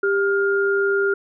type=tone pair together; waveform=sine; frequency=396.2 / 1412 Hz; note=G4 / F6; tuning=+18 / +19 cents; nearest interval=octave + minor seventh; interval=2201 cents; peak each=-18 / -21 dBFS; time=0.03-1.14 s; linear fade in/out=5 ms; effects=none